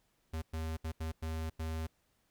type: tone bursts at uneven times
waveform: square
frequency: 80.1 Hz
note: E2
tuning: 49 cents flat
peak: -36 dBFS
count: 6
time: 0.33-0.42 / 0.53-0.77 / 0.84-0.92 / 1-1.12 / 1.22-1.5 / 1.59-1.87 s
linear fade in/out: 10 ms
effects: pink hiss -75 dBFS RMS until 2.3 s